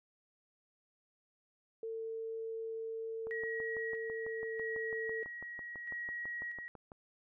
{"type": "tone with pitch glide", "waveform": "sine", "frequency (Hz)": [449.3, 446.2], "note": ["A4", "A4"], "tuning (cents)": [36, 24], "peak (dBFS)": -38, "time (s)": [1.83, 5.23], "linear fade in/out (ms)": 2, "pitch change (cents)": -12, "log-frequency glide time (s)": [4.08, 4.69]}
{"type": "click train", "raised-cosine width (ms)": 1, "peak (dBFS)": -36, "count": 23, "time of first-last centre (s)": [3.27, 6.918], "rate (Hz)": 6.03}
{"type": "tone with tremolo", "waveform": "sine", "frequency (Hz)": 1904, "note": "A#6", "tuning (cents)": 36, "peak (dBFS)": -38, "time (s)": [3.31, 6.68], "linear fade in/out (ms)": 0, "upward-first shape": "square", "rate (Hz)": 0.78, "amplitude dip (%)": 40}
{"effects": []}